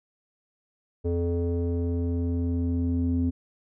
square tone with low-pass filter sweep, 85.8 Hz, F2, 30 cents flat, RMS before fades -26 dBFS, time 1.04-3.31 s, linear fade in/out 20 ms, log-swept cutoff 440 to 270 Hz, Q 4, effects none

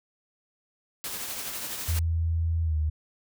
white noise with tremolo, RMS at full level -33 dBFS, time 1.04-1.99 s, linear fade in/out 0 ms, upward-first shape triangle, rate 12 Hz, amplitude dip 40%
sine tone with pitch glide, 82.5 to 76.98 Hz, E2 to D#2, +2 to -18 cents, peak -23 dBFS, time 1.88-2.9 s, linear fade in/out 10 ms, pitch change -120 cents, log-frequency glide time 2.63-2.76 s
effects none

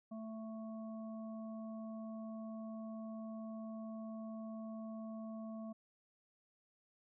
harmonic tone, 221.1 Hz, A3, 9 cents sharp, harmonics 1 / 3 / 5, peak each -44 / -51 / -59 dBFS, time 0.11-5.73 s, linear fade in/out 10 ms, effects none

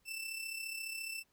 sawtooth tone with amplitude modulation, 2664 Hz, E7, 18 cents sharp, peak -34 dBFS, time 0.05-1.24 s, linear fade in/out 50 ms, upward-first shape sine, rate 34.5 Hz, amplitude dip 55%, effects pink hiss -75 dBFS RMS until 1.32 s

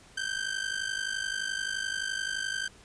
sawtooth ring-modulated tone, 1559 Hz, G6, 10 cents flat, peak -24 dBFS, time 0.17-2.68 s, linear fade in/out 5 ms, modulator 25.8 Hz, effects pink hiss -55 dBFS RMS until 2.84 s + resampled to 22050 Hz

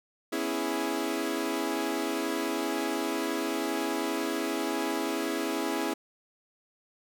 sawtooth chord, C# minor seventh, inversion third, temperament equal, 246.9 / 277.2 / 329.6 / 415.3 Hz, B3 / C#4 / E4 / G#4, 0 / 0 / 0 / 0 cents, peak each -34 / -30 / -28 / -31 dBFS, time 0.32-5.94 s, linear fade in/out 10 ms, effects none

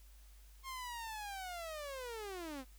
sawtooth linear sweep, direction down, 1078 to 247.3 Hz, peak -39 dBFS, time 0.63-2.65 s, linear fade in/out 50 ms, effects added 50 Hz sine -56 dBFS peak until 2.78 s + white hiss -67 dBFS RMS until 2.78 s

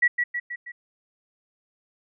sine tone with echo, 1935 Hz, B6, 36 cents flat, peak -15 dBFS, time 0.02-0.08 s, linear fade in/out 10 ms, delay 160 ms, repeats 4, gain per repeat -5 dB, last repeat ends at 0.72 s, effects none

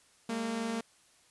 sawtooth tone pair together, 204.5 / 229 Hz, G#3 / A#3, -26 / -31 cents, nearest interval major second, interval 195 cents, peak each -36 / -29 dBFS, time 0.29-0.81 s, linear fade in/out 5 ms, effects white hiss -64 dBFS RMS until 1.3 s + resampled to 24000 Hz

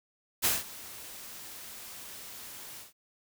white noise with ADSR envelope, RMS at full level -25 dBFS, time 0.42-2.93 s, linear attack 31 ms, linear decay 180 ms, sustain -20 dB, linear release 150 ms, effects none

